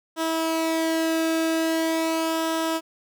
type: tone with flanger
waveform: sawtooth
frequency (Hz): 324.4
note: E4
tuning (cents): -28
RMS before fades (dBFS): -24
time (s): 0.16-2.81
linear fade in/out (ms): 50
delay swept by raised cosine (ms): 0.44 to 0.96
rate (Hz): 0.42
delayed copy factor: -0.5
effects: none